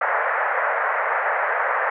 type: band-pass noise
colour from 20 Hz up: white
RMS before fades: -22 dBFS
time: 0.01-1.9 s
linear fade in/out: 5 ms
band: 500 to 1900 Hz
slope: 48 dB/octave
effects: none